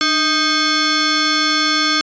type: tone with frequency modulation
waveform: sine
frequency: 1572 Hz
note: G6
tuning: 4 cents sharp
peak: -13 dBFS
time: 0.01-2.01 s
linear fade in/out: 0 ms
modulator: 937 Hz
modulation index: 4.1
effects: resampled to 16000 Hz